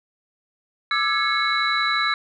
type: tone cluster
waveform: sine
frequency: 1192 / 1323 / 1678 / 2186 / 3947 Hz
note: D6 / E6 / G#6 / C#7 / B7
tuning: +25 / +6 / +17 / -25 / -2 cents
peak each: -25 dBFS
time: 0.91-2.14 s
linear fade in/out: 2 ms
effects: tanh soft clip ceiling -8 dBFS